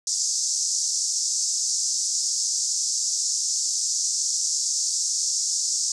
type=band-pass noise; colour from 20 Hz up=pink; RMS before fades=-25 dBFS; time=0.07-5.92 s; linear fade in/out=2 ms; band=5200 to 7700 Hz; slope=48 dB/octave; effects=none